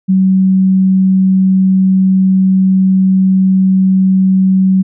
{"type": "tone", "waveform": "sine", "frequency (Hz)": 189.2, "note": "F#3", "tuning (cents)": 39, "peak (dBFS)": -6, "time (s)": [0.08, 4.83], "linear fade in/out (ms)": 20, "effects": []}